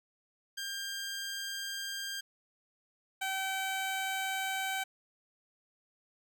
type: tone pair in turn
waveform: 15% pulse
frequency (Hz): 1597 / 768.2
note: G6 / G5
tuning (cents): +32 / -35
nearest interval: octave + minor second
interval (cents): 1267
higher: first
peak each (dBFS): -30 / -26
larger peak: second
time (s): 0.57-2.21 / 3.21-4.84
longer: first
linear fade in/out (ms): 10
effects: none